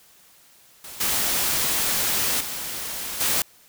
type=noise with level steps; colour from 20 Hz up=white; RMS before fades=-39 / -23 / -31 / -22 dBFS; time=0.84-3.42 s; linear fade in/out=2 ms; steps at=1 / 2.4 / 3.2 s; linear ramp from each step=10 ms; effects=white hiss -54 dBFS RMS until 3.68 s